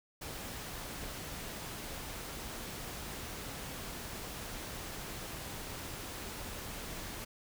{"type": "noise", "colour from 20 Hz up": "pink", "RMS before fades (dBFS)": -43, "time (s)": [0.21, 7.25], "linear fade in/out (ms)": 10, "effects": []}